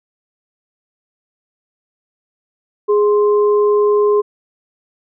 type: tone pair together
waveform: sine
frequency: 415.3 / 1046.5 Hz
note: G#4 / C6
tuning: 0 / 0 cents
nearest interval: octave + major third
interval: 1600 cents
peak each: -10 / -21 dBFS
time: 2.88-4.22 s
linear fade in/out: 20 ms
effects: none